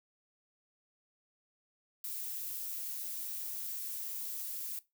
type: noise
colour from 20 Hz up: violet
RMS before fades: -40 dBFS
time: 2.04-4.79 s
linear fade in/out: 2 ms
effects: noise-tail reverb RT60 0.2 s tail -18 dB re dry